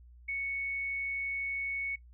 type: tone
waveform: sine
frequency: 2217 Hz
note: C#7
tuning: in tune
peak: -32 dBFS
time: 0.28-1.96 s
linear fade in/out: 10 ms
effects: noise-tail reverb RT60 0.1 s tail -20 dB re dry + added 60 Hz sine -52 dBFS peak until 2.13 s